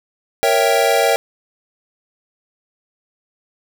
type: chord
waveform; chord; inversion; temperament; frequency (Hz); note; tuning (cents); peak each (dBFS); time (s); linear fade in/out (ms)
square; A# diminished seventh; none; equal; 466.2 / 554.4 / 659.3 / 784; A#4 / C#5 / E5 / G5; 0 / 0 / 0 / 0; -19; 0.43-1.16; 0
effects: none